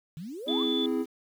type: exponential sweep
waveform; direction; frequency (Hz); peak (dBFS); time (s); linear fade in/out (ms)
sine; up; 146.83 to 1200; -36; 0.17-0.63; 0
type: chord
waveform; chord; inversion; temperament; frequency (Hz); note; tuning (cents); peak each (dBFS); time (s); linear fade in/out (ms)
triangle; C augmented; none; equal with one note detuned; 259.1 / 329.6 / 415.3; C4 / E4 / G#4; -17 / 0 / 0; -27 / -28 / -29; 0.46-1.06; 50
type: tone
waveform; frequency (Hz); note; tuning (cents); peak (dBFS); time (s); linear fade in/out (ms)
sine; 3473; A7; -23; -29; 0.48-0.86; 2
effects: tanh soft clip ceiling -13 dBFS + 9-bit